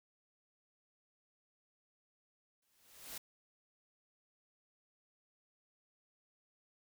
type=noise with exponential growth; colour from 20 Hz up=white; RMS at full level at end=-43 dBFS; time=2.62-3.18 s; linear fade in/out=5 ms; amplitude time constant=120 ms; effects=none